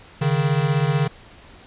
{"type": "beating tone pair", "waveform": "square", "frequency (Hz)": [138.59, 154.59], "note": ["C#3", "D#3"], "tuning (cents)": [0, -11], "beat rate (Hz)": 16, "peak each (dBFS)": -21, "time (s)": [0.21, 1.08], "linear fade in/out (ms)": 10, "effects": ["pink hiss -46 dBFS RMS until 1.66 s", "resampled to 8000 Hz"]}